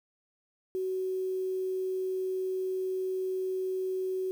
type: tone with quantisation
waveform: sine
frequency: 374.6 Hz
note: F#4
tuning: 21 cents sharp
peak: -29 dBFS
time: 0.75-4.31 s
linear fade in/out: 0 ms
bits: 9
effects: none